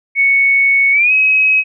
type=tone with pitch glide; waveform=sine; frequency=2217 to 2547 Hz; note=C#7 to D#7; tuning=0 to +40 cents; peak=-8 dBFS; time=0.15-1.64 s; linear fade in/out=50 ms; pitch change=+240 cents; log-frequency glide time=0.92-1.12 s; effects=none

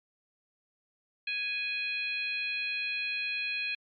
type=harmonic tone; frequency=830.6 Hz; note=G#5; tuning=in tune; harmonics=2 / 3 / 4 / 5; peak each=-42 / -31 / -42 / -40 dBFS; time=1.27-3.75 s; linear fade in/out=5 ms; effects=MP3 32 kbps

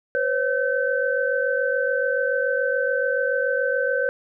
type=tone cluster; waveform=sine; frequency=500 / 547 / 1535 Hz; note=B4 / C#5 / G6; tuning=+21 / -23 / -37 cents; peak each=-24 dBFS; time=0.15-4.09 s; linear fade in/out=0 ms; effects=none

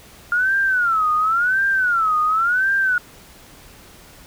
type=tone with vibrato; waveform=sine; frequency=1400 Hz; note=F6; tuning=4 cents sharp; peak=-15 dBFS; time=0.32-2.98 s; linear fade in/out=2 ms; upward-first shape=sine; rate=0.93 Hz; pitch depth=220 cents each way; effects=pink hiss -45 dBFS RMS until 4.26 s

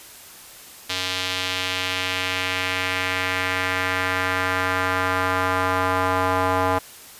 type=tone with band-pass filter sweep; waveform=square; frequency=92.5 Hz; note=F#2; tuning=in tune; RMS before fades=-23 dBFS; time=0.89-6.79 s; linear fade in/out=10 ms; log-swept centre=3700 to 950 Hz; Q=1.6; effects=white hiss -43 dBFS RMS until 7.19 s + resampled to 32000 Hz

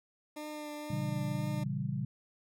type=tone with vibrato; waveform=20% pulse; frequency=300 Hz; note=D4; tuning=37 cents sharp; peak=-35 dBFS; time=0.36-1.64 s; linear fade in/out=10 ms; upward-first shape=triangle; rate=2 Hz; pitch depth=19 cents each way
type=chord; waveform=sine; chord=A# diminished seventh; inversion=none; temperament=equal; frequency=116.54 / 138.59 / 164.81 / 196 Hz; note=A#2 / C#3 / E3 / G3; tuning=0 / 0 / 0 / 0 cents; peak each=-39 / -35 / -40 / -38 dBFS; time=0.9-2.05 s; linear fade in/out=5 ms
effects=none

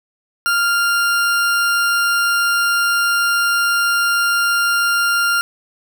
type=tone; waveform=40% pulse; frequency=1396.9 Hz; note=F6; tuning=in tune; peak=-13 dBFS; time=0.46-5.41 s; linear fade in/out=0 ms; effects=none

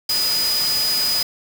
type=tone in noise; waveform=sine; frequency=4960 Hz; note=D#8; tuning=6 cents flat; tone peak=-18 dBFS; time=0.09-1.23 s; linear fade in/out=5 ms; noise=white; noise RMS=-25 dBFS; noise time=0.09-1.23 s; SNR=+4 dB; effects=none

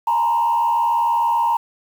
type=tone with frequency modulation; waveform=sine; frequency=933 Hz; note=A#5; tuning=1 cent sharp; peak=-14 dBFS; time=0.07-1.57 s; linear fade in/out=5 ms; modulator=79.3 Hz; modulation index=0.7; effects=tanh soft clip ceiling -10 dBFS + 7-bit

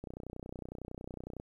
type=click train; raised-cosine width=2 ms; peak=-29 dBFS; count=43; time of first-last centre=0.04-1.399 s; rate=30.9 Hz; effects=11-bit

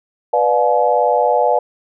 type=chord; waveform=sine; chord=B diminished seventh; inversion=none; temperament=just; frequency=493.9 / 592.7 / 711.2 / 853.4 Hz; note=B4 / D5 / F5 / Ab5; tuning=0 / +16 / +31 / +47 cents; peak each=-17 dBFS; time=0.33-1.59 s; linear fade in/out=5 ms; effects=none

